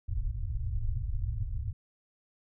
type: low-pass noise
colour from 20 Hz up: pink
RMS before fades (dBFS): -32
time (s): 0.08-1.73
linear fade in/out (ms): 5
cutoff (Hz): 120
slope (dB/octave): 96
effects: none